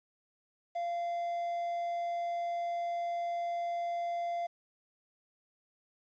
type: tone with quantisation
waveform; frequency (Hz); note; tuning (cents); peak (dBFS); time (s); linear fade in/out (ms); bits
triangle; 690; F5; -21; -30; 0.75-4.47; 10; 10
effects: resampled to 16000 Hz